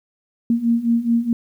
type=beating tone pair; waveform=sine; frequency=230.5 / 235.2 Hz; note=A#3 / A#3; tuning=-19 / +16 cents; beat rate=4.7 Hz; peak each=-20 / -17 dBFS; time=0.5-1.33 s; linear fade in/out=2 ms; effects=9-bit